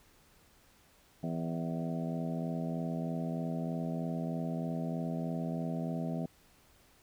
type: harmonic tone with a mistuned harmonic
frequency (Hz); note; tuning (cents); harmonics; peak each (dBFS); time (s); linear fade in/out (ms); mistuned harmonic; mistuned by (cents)
83.2; E2; +17; 2 / 3 / 4 / 5 / 6 / 7 / 8 / 9; -35 / -38 / -47 / -48 / -49 / -49 / -43 / -49; 1.23-6.26; 5; 8; -38
effects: pink hiss -64 dBFS RMS until 7.02 s